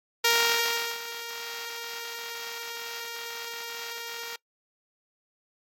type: tone with ADSR envelope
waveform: 5% pulse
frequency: 466.2 Hz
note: A#4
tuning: in tune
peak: -8 dBFS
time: 0.24-4.36 s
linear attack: 8 ms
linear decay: 740 ms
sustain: -16 dB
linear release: 4 ms
effects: noise-tail reverb RT60 0.1 s tail -23 dB re dry + AAC 48 kbps